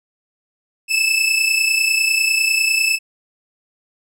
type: tone pair together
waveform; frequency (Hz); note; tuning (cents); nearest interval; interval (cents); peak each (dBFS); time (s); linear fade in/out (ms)
sawtooth; 2607 / 2637; E7 / E7; -20 / 0; unison; 20; -14; 0.88-2.99; 50
effects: low-pass 12000 Hz 12 dB/octave